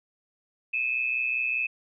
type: tone pair together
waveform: sine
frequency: 2475 / 2600 Hz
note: D#7 / E7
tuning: -10 / -24 cents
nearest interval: minor second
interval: 86 cents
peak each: -30 / -26 dBFS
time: 0.73-1.67 s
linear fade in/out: 10 ms
effects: none